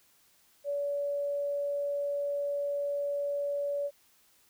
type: tone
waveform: sine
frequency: 571 Hz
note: D5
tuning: 49 cents flat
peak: -29 dBFS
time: 0.64-3.91 s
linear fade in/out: 50 ms
effects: white hiss -65 dBFS RMS until 4.49 s